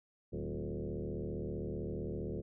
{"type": "tone with frequency modulation", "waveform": "sine", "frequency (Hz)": 129.1, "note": "C3", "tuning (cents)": -23, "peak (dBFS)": -36, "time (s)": [0.32, 2.42], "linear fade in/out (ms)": 20, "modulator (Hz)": 75.4, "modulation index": 4.8, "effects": []}